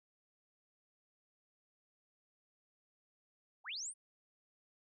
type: linear sweep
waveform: sine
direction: up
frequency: 630 to 9560 Hz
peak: -40 dBFS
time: 3.64-3.94 s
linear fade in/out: 50 ms
effects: none